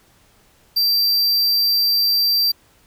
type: tone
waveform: square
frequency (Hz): 4699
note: D8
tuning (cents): 0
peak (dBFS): -15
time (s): 0.76-2.52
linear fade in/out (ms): 10
effects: pink hiss -55 dBFS RMS until 2.86 s